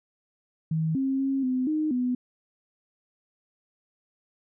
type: tone with pitch steps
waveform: sine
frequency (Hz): 159.5 / 267.9 / 270.6 / 255.7 / 308.5 / 249.1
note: D#3 / C4 / C#4 / C4 / D#4 / B3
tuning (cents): +43 / +41 / -42 / -40 / -15 / +15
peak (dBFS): -23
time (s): 0.71-2.15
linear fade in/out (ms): 5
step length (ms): 240
effects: none